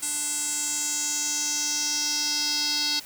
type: tone with band-pass filter sweep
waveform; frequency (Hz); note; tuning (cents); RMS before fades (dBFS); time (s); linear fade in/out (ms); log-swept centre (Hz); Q
square; 295.5; D4; +11; -27; 0.02-3; 10; 8500 to 4600; 4.6
effects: white hiss -44 dBFS RMS until 3.05 s